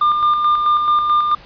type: tone with tremolo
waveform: triangle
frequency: 1200 Hz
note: D6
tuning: 37 cents sharp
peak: -9 dBFS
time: 0.01-1.35 s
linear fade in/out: 5 ms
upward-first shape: square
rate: 4.6 Hz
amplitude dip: 40%
effects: pink hiss -42 dBFS RMS until 1.45 s + resampled to 11025 Hz